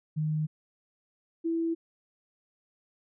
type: tone pair in turn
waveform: sine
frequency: 154.3 / 330.6 Hz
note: D#3 / E4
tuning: -14 / +5 cents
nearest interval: octave + minor second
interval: 1319 cents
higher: second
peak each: -26 dBFS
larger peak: neither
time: 0.16-0.47 / 1.44-1.75 s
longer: neither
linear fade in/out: 20 ms
effects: none